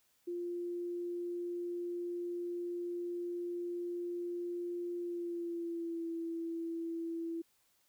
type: tone with pitch glide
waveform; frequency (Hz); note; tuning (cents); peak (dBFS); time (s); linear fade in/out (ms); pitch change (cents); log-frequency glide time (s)
sine; 349.2 to 332.5; F4 to E4; 0 to +15; -36; 0.27-7.42; 10; -85; 4.98-6.07
effects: white hiss -73 dBFS RMS until 7.88 s